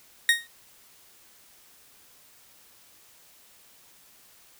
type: tone with exponential decay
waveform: 30% pulse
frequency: 1864.7 Hz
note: A#6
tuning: in tune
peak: -11 dBFS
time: 0.29-0.47 s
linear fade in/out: 1 ms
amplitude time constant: 39 ms
effects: white hiss -56 dBFS RMS until 4.59 s